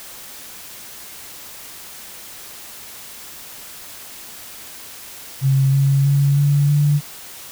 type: tone with pitch steps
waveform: sine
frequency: 135.1 / 137.78 / 140.51 / 143.3 / 146.14 Hz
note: C#3 / C#3 / C#3 / D3 / D3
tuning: -44 / -10 / +24 / -42 / -8 cents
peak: -12 dBFS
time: 5.41-7.01 s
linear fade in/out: 50 ms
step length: 320 ms
effects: white hiss -37 dBFS RMS until 7.51 s